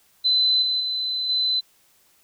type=tone with level steps; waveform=sine; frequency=4031 Hz; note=B7; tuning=35 cents sharp; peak=-16 / -20 / -23 / -19 dBFS; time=0.24-1.61 s; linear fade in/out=20 ms; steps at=0.62 / 0.8 / 1.29 s; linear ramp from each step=5 ms; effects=white hiss -60 dBFS RMS until 2.23 s